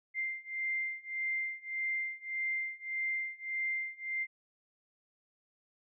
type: beating tone pair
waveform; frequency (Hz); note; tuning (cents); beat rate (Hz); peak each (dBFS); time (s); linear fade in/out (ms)
sine; 2093 / 2094.7; C7 / C7; 0 / +1; 1.7; -37 / -36; 0.14-4.27; 50
effects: none